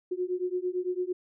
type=beating tone pair; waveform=sine; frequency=358.4 / 367.3 Hz; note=F4 / F#4; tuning=+45 / -13 cents; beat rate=8.9 Hz; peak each=-31 dBFS; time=0.11-1.13 s; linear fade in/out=10 ms; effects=none

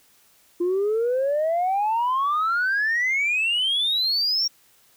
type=exponential sweep; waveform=sine; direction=up; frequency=343 to 5630 Hz; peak=-18 dBFS; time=0.6-4.48 s; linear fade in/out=10 ms; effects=tanh soft clip ceiling -17 dBFS + white hiss -58 dBFS RMS until 4.96 s

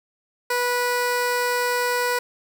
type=tone; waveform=15% pulse; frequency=490 Hz; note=B4; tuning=14 cents flat; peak=-14 dBFS; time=0.5-2.19 s; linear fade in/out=5 ms; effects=9-bit

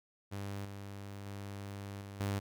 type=tone with level steps; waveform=sawtooth; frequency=99.8 Hz; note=G2; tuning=32 cents sharp; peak=-35 / -40 / -38 / -41 / -29 dBFS; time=0.31-2.4 s; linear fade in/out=20 ms; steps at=0.65 / 1.26 / 2.01 / 2.2 s; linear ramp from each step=2 ms; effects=none

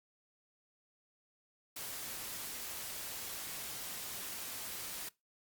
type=noise; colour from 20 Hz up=white; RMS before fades=-43 dBFS; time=1.76-5.09 s; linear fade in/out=5 ms; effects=noise-tail reverb RT60 0.2 s tail -21 dB re dry + Opus 48 kbps

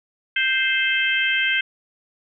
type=harmonic tone; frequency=523.3 Hz; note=C5; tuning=in tune; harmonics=3 / 4 / 5 / 6; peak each=-22 / -23 / -24 / -25 dBFS; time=0.36-1.61 s; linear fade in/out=5 ms; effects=none

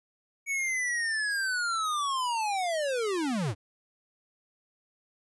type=linear sweep; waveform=square; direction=down; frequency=2245 to 85.5 Hz; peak=-28 dBFS; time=0.46-3.55 s; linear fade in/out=50 ms; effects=resampled to 24000 Hz

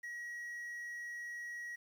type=tone with quantisation; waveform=triangle; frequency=1907 Hz; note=A#6; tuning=39 cents sharp; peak=-40 dBFS; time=0.03-1.76 s; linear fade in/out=10 ms; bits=11; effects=none

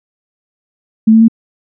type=tone with pitch steps; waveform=sine; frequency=220.2 / 223.5 / 226.9 Hz; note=A3 / A3 / A#3; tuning=+2 / +27 / -47 cents; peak=-3 dBFS; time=1.07-1.283 s; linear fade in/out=10 ms; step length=71 ms; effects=none

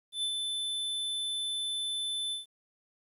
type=tone with ADSR envelope; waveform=square; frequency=3520 Hz; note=A7; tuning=in tune; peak=-29 dBFS; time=0.12-2.46 s; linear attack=110 ms; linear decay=78 ms; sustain=-3 dB; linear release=140 ms; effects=resampled to 32000 Hz + 11-bit

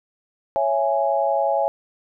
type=chord; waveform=sine; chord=C# minor; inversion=none; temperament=just; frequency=554.4 / 665.2 / 831.5 Hz; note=C#5 / E5 / G#5; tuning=0 / +16 / +2 cents; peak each=-22 dBFS; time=0.56-1.68 s; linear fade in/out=0 ms; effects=none

